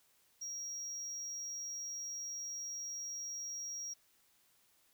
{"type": "tone", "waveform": "triangle", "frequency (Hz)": 5650, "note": "F8", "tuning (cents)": 19, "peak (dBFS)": -39, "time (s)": [0.41, 3.94], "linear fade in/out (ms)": 10, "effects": ["white hiss -71 dBFS RMS until 4.93 s"]}